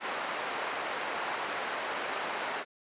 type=band-pass noise; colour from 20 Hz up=pink; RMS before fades=-35 dBFS; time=0-2.65 s; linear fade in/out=50 ms; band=630 to 2200 Hz; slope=12 dB/octave; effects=resampled to 8000 Hz